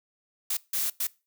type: noise bursts at uneven times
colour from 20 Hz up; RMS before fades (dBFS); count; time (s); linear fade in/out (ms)
blue; -28; 3; 0.5-0.57 / 0.73-0.9 / 1-1.07; 5
effects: noise-tail reverb RT60 0.3 s tail -22 dB re dry